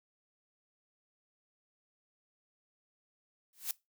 blue noise with exponential growth, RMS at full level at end -31 dBFS, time 3.53-3.71 s, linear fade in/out 1 ms, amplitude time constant 37 ms, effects noise-tail reverb RT60 0.2 s tail -21 dB re dry

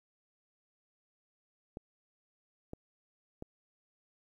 clicks, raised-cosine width 2 ms, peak -28 dBFS, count 3, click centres 1.771 / 2.734 / 3.424 s, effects 11-bit

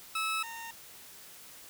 20% pulse tone pair in turn, 1300 / 919.2 Hz, E6 / A#5, -24 / -25 cents, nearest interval tritone, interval 601 cents, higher first, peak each -25 / -36 dBFS, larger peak first, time 0.15-0.43 / 0.43-0.71 s, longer neither, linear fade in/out 5 ms, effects white hiss -51 dBFS RMS until 1.69 s

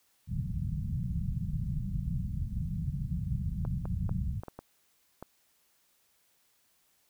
white low-pass noise, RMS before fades -33 dBFS, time 0.27-4.42 s, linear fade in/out 50 ms, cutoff 180 Hz, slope 48 dB/octave
clicks, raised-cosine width 1 ms, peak -27 dBFS, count 7, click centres 3.651 / 3.855 / 4.093 / 4.435 / 4.483 / 4.59 / 5.226 s
effects white hiss -70 dBFS RMS until 7.09 s

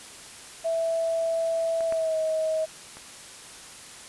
sine tone with pitch glide, 659.3 to 634.3 Hz, E5 to D#5, 0 to +33 cents, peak -23 dBFS, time 0.64-2.66 s, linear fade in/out 20 ms, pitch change -67 cents, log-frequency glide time 1.86-2.17 s
clicks, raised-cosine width 0.5 ms, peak -25 / -20 / -27 dBFS, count 3, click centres 1.807 / 1.924 / 2.97 s
effects white hiss -44 dBFS RMS until 4.08 s + resampled to 24000 Hz

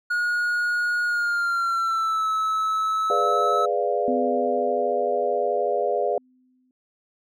triangle tone with pitch glide, 1442 to 1299.6 Hz, F#6 to E6, -45 to -25 cents, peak -19 dBFS, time 0.1-3.66 s, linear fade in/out 10 ms, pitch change -180 cents, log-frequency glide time 1.05-2.28 s
sine chord, G# diminished seventh, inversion none, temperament equal, 415.3 / 493.9 / 587.3 / 698.5 Hz, G#4 / B4 / D5 / F5, 0 / 0 / 0 / 0 cents, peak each -26 dBFS, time 3.1-6.18 s, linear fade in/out 2 ms
sine tone with exponential decay, 254.7 Hz, C4, 46 cents flat, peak -23 dBFS, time 4.08-6.71 s, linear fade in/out 1 ms, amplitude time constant 570 ms
effects none

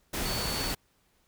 sine tone in noise, 4461 Hz, C#8, 10 cents sharp, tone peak -35 dBFS, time 0.25-0.72 s, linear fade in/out 10 ms, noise pink, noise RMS -32 dBFS, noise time 0.13-0.75 s, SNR -6 dB, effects pink hiss -69 dBFS RMS until 1.27 s

